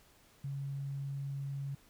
sine tone, 138.8 Hz, C#3, 3 cents sharp, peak -36 dBFS, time 0.44-1.75 s, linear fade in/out 5 ms, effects pink hiss -64 dBFS RMS until 1.89 s

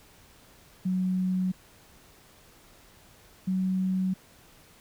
sine tone pair in turn, 185 / 187.15 Hz, F#3 / F#3, 0 / +20 cents, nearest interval unison, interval 20 cents, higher second, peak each -24 dBFS, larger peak neither, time 0.85-1.52 / 3.47-4.14 s, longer neither, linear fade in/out 10 ms, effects pink hiss -56 dBFS RMS until 4.8 s

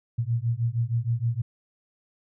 sine beating tone pair, 114 / 120.4 Hz, A#2 / B2, -38 / -44 cents, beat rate 6.4 Hz, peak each -26 dBFS, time 0.18-1.42 s, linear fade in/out 10 ms, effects none

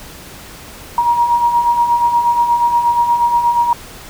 sine beating tone pair, 943 / 951.4 Hz, A#5 / A#5, +20 / +35 cents, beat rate 8.4 Hz, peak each -19 / -11 dBFS, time 0.98-3.73 s, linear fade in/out 2 ms, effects pink hiss -35 dBFS RMS until 4.09 s

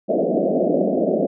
white band-pass noise, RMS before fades -19 dBFS, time 0.08-1.27 s, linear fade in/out 20 ms, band 170 to 680 Hz, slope 96 dB/octave, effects none

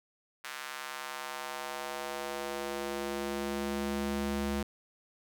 square tone with high-pass filter sweep, 70 Hz, C#2, 18 cents sharp, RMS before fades -36 dBFS, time 0.44-4.63 s, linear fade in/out 5 ms, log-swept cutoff 1500 to 140 Hz, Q 1.2, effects none

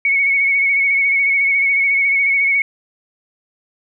sine tone with vibrato, 2217 Hz, C#7, in tune, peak -12 dBFS, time 0.05-2.62 s, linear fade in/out 2 ms, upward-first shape sine, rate 14 Hz, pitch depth 34 cents each way, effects none

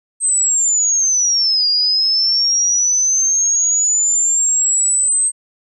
sine linear two-way sweep, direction down then up, 8310 to 4805 to 8310 Hz, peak -12 dBFS, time 0.2-5.32 s, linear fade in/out 50 ms, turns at 1.68 s, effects none

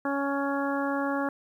harmonic tone, 279 Hz, C#4, 11 cents sharp, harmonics 1 / 2 / 3 / 4 / 5 / 6, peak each -29 / -32 / -34 / -35 / -36 / -37 dBFS, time 0.05-1.29 s, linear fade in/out 2 ms, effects 10-bit

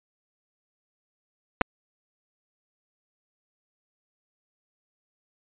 clicks, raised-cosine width 0.5 ms, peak -6 dBFS, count 2, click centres 1.612 / 1.616 s, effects resampled to 8000 Hz

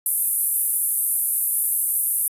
white band-pass noise, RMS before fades -22 dBFS, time 0.06-2.28 s, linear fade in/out 2 ms, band 9800 to 13000 Hz, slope 48 dB/octave, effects resampled to 32000 Hz

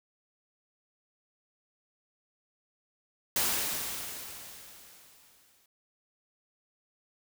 white noise with exponential decay, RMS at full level -27 dBFS, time 3.36-5.66 s, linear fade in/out 2 ms, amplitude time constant 500 ms, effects none

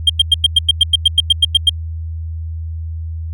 triangle tone bursts, 3198 Hz, G7, 34 cents sharp, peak -4 dBFS, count 14, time 0.07-1.695 s, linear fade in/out 5 ms, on 26 ms, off 97 ms, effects added 81 Hz sine -21 dBFS peak until 3.33 s

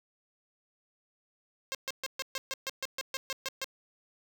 5% pulse tone bursts, 533 Hz, C5, 32 cents sharp, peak -21 dBFS, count 13, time 1.72-3.644 s, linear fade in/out 0 ms, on 28 ms, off 130 ms, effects none

